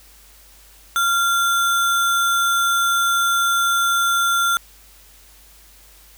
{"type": "tone with sample-and-hold", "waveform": "sine", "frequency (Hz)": 1384, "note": "F6", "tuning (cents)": -16, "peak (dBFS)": -15, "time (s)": [0.96, 4.57], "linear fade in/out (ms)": 0, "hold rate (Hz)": 4900, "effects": ["added 50 Hz sine -50 dBFS peak until 6.17 s", "white hiss -49 dBFS RMS until 6.17 s"]}